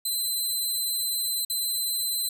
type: tone with dropouts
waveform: 15% pulse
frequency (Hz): 4054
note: B7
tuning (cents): +45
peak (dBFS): -19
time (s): 0.05-2.29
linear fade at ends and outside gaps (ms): 5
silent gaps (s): 1.45-1.498
effects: none